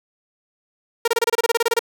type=tone bursts; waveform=sawtooth; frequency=465.3 Hz; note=A#4; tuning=3 cents flat; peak=-11 dBFS; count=14; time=1.05-1.793 s; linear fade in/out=5 ms; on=28 ms; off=27 ms; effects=none